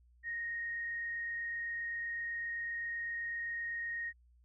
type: tone with frequency modulation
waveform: sine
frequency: 1864.7 Hz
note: A#6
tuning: in tune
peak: -36 dBFS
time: 0.23-4.13 s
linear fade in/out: 50 ms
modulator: 27.8 Hz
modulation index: 0.39
effects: added 60 Hz sine -62 dBFS peak until 4.44 s